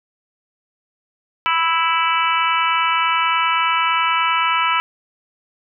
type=harmonic tone; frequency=329.4 Hz; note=E4; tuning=1 cent flat; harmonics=3 / 4 / 5 / 6 / 7 / 8 / 9; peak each=-20 / -19 / -29 / -30 / -23 / -26 / -25 dBFS; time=1.46-4.8 s; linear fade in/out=0 ms; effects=none